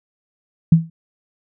sine tone with exponential decay, 163.9 Hz, E3, 10 cents flat, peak -3 dBFS, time 0.72-0.9 s, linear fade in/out 5 ms, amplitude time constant 38 ms, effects none

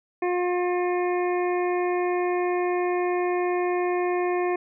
harmonic tone with a mistuned harmonic, 357 Hz, F4, 38 cents sharp, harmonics 1 / 2 / 3 / 5 / 6 / 7, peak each -23 / -29 / -33 / -37 / -39 / -40 dBFS, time 0.22-4.56 s, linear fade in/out 5 ms, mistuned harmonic 7, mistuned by -27 cents, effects none

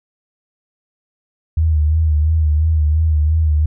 sine tone with vibrato, 77.78 Hz, D#2, in tune, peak -11 dBFS, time 1.57-3.66 s, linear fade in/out 5 ms, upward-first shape sine, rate 2.9 Hz, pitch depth 61 cents each way, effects none

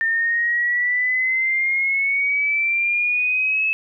sine exponential sweep, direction up, 1803 to 2604 Hz, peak -17 dBFS, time 0.01-3.73 s, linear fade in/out 0 ms, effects none

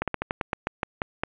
slowing click train, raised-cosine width 0.5 ms, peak -10 dBFS, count 11, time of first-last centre 0.02-1.235 s, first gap 57 ms, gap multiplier 1.16, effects resampled to 8000 Hz + 7-bit

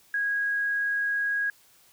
sine tone, 1647 Hz, G#6, 15 cents flat, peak -24 dBFS, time 0.14-1.5 s, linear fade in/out 2 ms, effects white hiss -59 dBFS RMS until 1.92 s

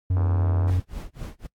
triangle tone with vibrato, 91.5 Hz, F#2, 19 cents flat, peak -17 dBFS, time 0.1-0.8 s, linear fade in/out 5 ms, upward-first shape triangle, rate 3.9 Hz, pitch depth 11 cents each way
click train, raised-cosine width 1 ms, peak -20 dBFS, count 43, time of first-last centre 0.17-0.696 s, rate 79.8 Hz
brown noise with tremolo, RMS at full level -32 dBFS, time 0.67-1.47 s, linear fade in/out 10 ms, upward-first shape sine, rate 3.9 Hz, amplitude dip 100%
effects noise-tail reverb RT60 0.1 s tail -25 dB re dry + AAC 64 kbps

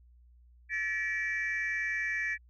sine tone cluster, 1735 / 1915 / 2314 Hz, A6 / A#6 / D7, -25 / +46 / -26 cents, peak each -33 / -33 / -34 dBFS, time 0.69-2.38 s, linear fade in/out 50 ms, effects tanh soft clip ceiling -24 dBFS + added 60 Hz sine -56 dBFS peak until 2.49 s

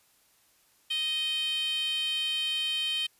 10% pulse tone with high-pass filter, 622.3 Hz, D#5, in tune, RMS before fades -30 dBFS, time 0.9-3.07 s, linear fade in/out 10 ms, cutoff 3000 Hz, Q 8, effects white hiss -65 dBFS RMS until 3.19 s + resampled to 32000 Hz

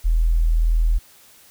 sine tone, 40.8 Hz, E1, 17 cents flat, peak -14 dBFS, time 0.04-0.99 s, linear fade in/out 20 ms, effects white hiss -50 dBFS RMS until 1.5 s

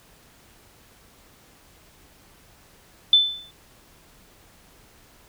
sine tone with exponential decay, 3520 Hz, A7, in tune, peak -9 dBFS, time 3.13-3.51 s, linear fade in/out 2 ms, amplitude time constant 81 ms, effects pink hiss -54 dBFS RMS until 5.28 s

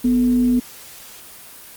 sine tone with frequency modulation, 246.9 Hz, B3, in tune, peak -13 dBFS, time 0.04-0.6 s, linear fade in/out 10 ms, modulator 191 Hz, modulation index 0.23, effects white hiss -40 dBFS RMS until 1.76 s + Opus 24 kbps

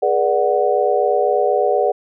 sine chord, G# half-diminished seventh, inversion none, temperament equal with one note detuned, 415.3 / 483.4 / 587.3 / 740 Hz, G#4 / B4 / D5 / F#5, 0 / -37 / 0 / 0 cents, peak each -19 dBFS, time 0.02-1.92 s, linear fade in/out 10 ms, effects none

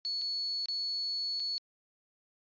sine tone with dropouts, 4407 Hz, C#8, 11 cents flat, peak -31 dBFS, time 0.05-1.58 s, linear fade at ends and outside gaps 0 ms, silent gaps 0.214-0.218 / 0.658-0.685 / 1.397-1.401 s, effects resampled to 11025 Hz

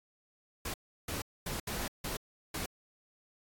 pink noise bursts at uneven times, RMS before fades -37 dBFS, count 6, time 0.65-0.74 / 1.08-1.22 / 1.46-1.6 / 1.67-1.88 / 2.04-2.17 / 2.54-2.66 s, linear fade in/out 5 ms, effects AAC 64 kbps

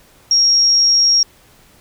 sine tone, 5588 Hz, F8, in tune, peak -9 dBFS, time 0.31-1.23 s, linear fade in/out 2 ms, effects pink hiss -49 dBFS RMS until 1.8 s

